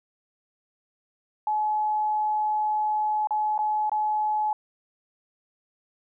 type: tone with dropouts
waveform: sine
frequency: 852 Hz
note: G#5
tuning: 44 cents sharp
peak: -22 dBFS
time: 1.47-4.53 s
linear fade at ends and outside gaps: 2 ms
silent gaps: 3.272-3.307 / 3.579-3.589 / 3.896-3.917 s
effects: none